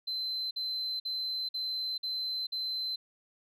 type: tone bursts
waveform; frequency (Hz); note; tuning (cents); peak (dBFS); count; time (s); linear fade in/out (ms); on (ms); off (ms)
sine; 4070; C8; -49; -30; 6; 0.07-2.96; 10; 440; 50
effects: tanh soft clip ceiling -29 dBFS